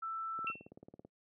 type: tone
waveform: sine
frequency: 1327 Hz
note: E6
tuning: 11 cents sharp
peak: -37 dBFS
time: 0.02-0.52 s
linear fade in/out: 10 ms
type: click train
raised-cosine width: 2 ms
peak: -37 dBFS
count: 13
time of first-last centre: 0.39-1.049 s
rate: 18.2 Hz
type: tone with exponential decay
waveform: sine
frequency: 2700 Hz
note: E7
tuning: 41 cents sharp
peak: -33 dBFS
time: 0.47-0.69 s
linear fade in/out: 1 ms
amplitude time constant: 46 ms
effects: noise-tail reverb RT60 0.1 s tail -23 dB re dry + high-pass 150 Hz 12 dB/octave